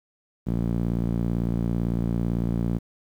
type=tone with band-pass filter; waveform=sawtooth; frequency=57.9 Hz; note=A#1; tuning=11 cents flat; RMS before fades=-25 dBFS; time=0.46-2.79 s; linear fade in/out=20 ms; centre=190 Hz; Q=1.5; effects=9-bit

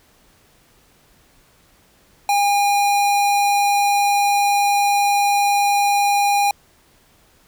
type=tone; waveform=square; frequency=811 Hz; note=G#5; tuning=41 cents flat; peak=-15 dBFS; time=2.29-6.51 s; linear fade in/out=2 ms; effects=pink hiss -55 dBFS RMS until 7.47 s

